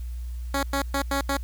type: tone bursts at uneven times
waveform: 10% pulse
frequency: 277.2 Hz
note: C#4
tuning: in tune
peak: -15 dBFS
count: 5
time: 0.54-0.63 / 0.73-0.82 / 0.94-1.02 / 1.11-1.21 / 1.29-1.37 s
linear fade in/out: 2 ms
effects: added 60 Hz sine -30 dBFS peak until 1.43 s + white hiss -56 dBFS RMS until 1.43 s